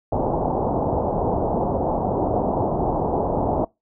white low-pass noise, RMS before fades -22 dBFS, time 0.12-3.65 s, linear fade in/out 5 ms, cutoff 880 Hz, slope 48 dB/octave, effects noise-tail reverb RT60 0.2 s tail -24 dB re dry

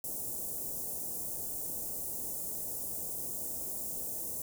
white band-stop noise, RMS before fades -38 dBFS, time 0.04-4.42 s, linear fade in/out 2 ms, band 670 to 7600 Hz, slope 24 dB/octave, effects none

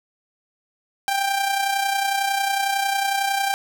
sawtooth tone with amplitude modulation, 789 Hz, G5, 11 cents sharp, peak -14 dBFS, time 1.08-3.54 s, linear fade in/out 0 ms, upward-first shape sine, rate 31 Hz, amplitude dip 50%, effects none

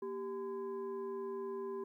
sine tone with frequency modulation, 392 Hz, G4, in tune, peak -38 dBFS, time 0.02-1.84 s, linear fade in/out 5 ms, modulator 628 Hz, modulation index 0.59, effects 13-bit

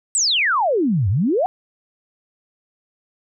sine exponential two-way sweep, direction down then up, 8420 to 88.3 to 786 Hz, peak -15 dBFS, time 0.15-1.46 s, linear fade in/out 0 ms, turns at 1.09 s, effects none

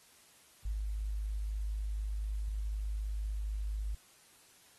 sine tone, 52 Hz, G#1, 3 cents sharp, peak -33 dBFS, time 0.65-3.95 s, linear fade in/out 5 ms, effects white hiss -62 dBFS RMS until 4.78 s + AAC 32 kbps

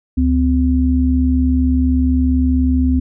sine tone pair together, 71.9 / 256.2 Hz, D2 / C4, -36 / -36 cents, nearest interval octave + minor seventh, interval 2200 cents, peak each -14 dBFS, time 0.17-3 s, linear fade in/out 10 ms, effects none

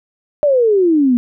sine exponential sweep, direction down, 606 to 235.1 Hz, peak -9 dBFS, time 0.43-1.17 s, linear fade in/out 0 ms, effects none

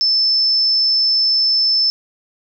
sine tone, 5274 Hz, E8, in tune, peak -12 dBFS, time 0.01-1.9 s, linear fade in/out 0 ms, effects none

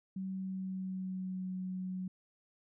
sine tone with pitch glide, 190 to 185.34 Hz, F#3 to F#3, +46 to +3 cents, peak -36 dBFS, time 0.16-2.08 s, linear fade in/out 5 ms, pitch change -43 cents, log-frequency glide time 0.28-1.52 s, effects none

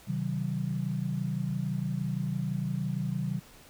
sine chord, C diminished, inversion none, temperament just, 130.81 / 156.98 / 188.37 Hz, C3 / Eb3 / Gb3, 0 / +16 / +31 cents, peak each -33 dBFS, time 0.07-3.4 s, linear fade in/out 20 ms, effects pink hiss -54 dBFS RMS until 3.69 s

